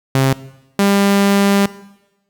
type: tone pair in turn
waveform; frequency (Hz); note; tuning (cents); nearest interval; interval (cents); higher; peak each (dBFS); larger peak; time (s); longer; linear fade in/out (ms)
sawtooth; 133.9 / 199.47; C3 / G3; +40 / +30; perfect fifth; 690; second; -7; neither; 0.15-0.33 / 0.79-1.66; second; 2
effects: noise-tail reverb RT60 1.0 s tail -18 dB re dry